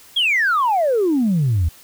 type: exponential sweep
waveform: sine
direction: down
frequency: 3380 to 75.3 Hz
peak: -13 dBFS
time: 0.16-1.69 s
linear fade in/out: 10 ms
effects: tanh soft clip ceiling -11 dBFS + white hiss -46 dBFS RMS until 1.83 s